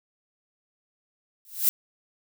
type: noise with exponential growth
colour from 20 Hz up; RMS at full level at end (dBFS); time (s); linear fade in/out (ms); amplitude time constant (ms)
violet; -17; 1.45-1.69; 0; 52
effects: none